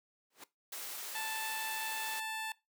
pink noise with exponential growth, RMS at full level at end -43 dBFS, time 0.3-0.44 s, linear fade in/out 5 ms, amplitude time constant 30 ms
white noise, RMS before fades -43 dBFS, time 0.72-2.2 s, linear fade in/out 5 ms
15% pulse tone, 880 Hz, A5, in tune, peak -31 dBFS, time 1.15-2.52 s, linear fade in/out 2 ms
effects noise-tail reverb RT60 0.2 s tail -19 dB re dry + high-pass 400 Hz 12 dB/octave

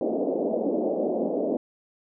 white band-pass noise, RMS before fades -26 dBFS, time 0.01-1.57 s, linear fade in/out 2 ms, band 210 to 640 Hz, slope 48 dB/octave, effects none

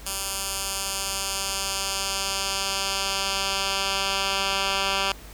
10% pulse tone with band-pass filter sweep, 195 Hz, G3, 9 cents flat, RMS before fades -27 dBFS, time 0.06-5.12 s, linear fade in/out 2 ms, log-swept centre 9500 to 3100 Hz, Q 0.87, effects added 50 Hz sine -42 dBFS peak until 5.33 s + pink hiss -46 dBFS RMS until 5.33 s

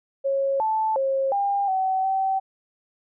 sine tone with pitch steps, 547 / 876 / 539 / 801 / 759 / 769 Hz, C#5 / A5 / C#5 / G5 / F#5 / G5, -23 / -8 / -49 / +37 / +44 / -33 cents, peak -20 dBFS, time 0.24-2.4 s, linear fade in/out 20 ms, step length 360 ms, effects none

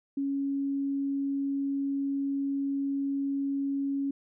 sine tone, 277.2 Hz, C#4, in tune, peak -27 dBFS, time 0.17-4.11 s, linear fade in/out 5 ms, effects none

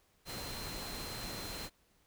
sine tone in noise, 4128 Hz, C8, 24 cents flat, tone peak -47 dBFS, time 0.25-1.7 s, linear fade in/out 50 ms, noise pink, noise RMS -43 dBFS, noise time 0.25-1.7 s, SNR -7 dB, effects pink hiss -71 dBFS RMS until 2.06 s

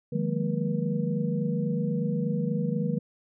sine tone cluster, 153.5 / 177.3 / 205.7 / 229.8 / 481.2 Hz, D#3 / F3 / G#3 / A#3 / B4, -23 / +26 / -16 / -25 / -45 cents, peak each -30 / -30 / -31 / -33 / -34 dBFS, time 0.12-2.99 s, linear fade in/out 10 ms, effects none

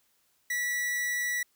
45% pulse tone, 1948 Hz, B6, 24 cents flat, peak -28 dBFS, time 0.5-1.43 s, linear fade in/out 5 ms, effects white hiss -70 dBFS RMS until 1.55 s

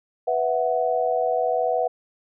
sine chord, B suspended fourth, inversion none, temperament equal, 493.9 / 659.3 / 740 Hz, B4 / E5 / F#5, 0 / 0 / 0 cents, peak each -24 dBFS, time 0.27-1.88 s, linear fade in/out 10 ms, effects none

